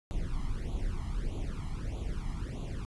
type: noise with flanger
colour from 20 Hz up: brown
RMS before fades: -34 dBFS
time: 0.11-2.85 s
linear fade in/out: 0 ms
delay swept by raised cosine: 0.28 to 0.99 ms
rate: 1.6 Hz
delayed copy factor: +1
effects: resampled to 24000 Hz